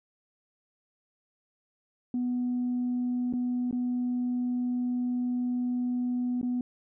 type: tone with dropouts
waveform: sine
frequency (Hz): 246.9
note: B3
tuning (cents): 0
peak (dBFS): -25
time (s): 2.14-6.61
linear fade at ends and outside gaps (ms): 2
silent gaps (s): 3.327-3.336 / 3.711-3.727 / 6.414-6.429
effects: tanh soft clip ceiling -23 dBFS